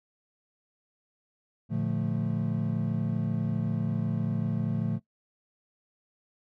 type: chord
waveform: triangle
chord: Bb major seventh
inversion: none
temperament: equal with one note detuned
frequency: 114.27 / 146.83 / 174.61 / 220 Hz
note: Bb2 / D3 / F3 / A3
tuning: -34 / 0 / 0 / 0 cents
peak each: -30 dBFS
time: 1.69-5 s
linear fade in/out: 50 ms
effects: noise-tail reverb RT60 0.1 s tail -19 dB re dry